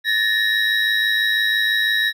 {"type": "tone cluster", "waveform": "triangle", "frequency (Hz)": [1744, 1850, 3831], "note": ["A6", "A#6", "A#7"], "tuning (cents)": [-16, -14, 47], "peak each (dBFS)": -19, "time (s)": [0.04, 2.13], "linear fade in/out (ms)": 50, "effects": []}